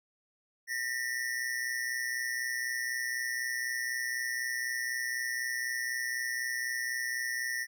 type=tone pair together; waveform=square; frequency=1818 / 1942 Hz; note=A#6 / B6; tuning=-44 / -30 cents; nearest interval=minor second; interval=114 cents; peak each=-35 / -36 dBFS; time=0.67-7.67 s; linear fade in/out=50 ms; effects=none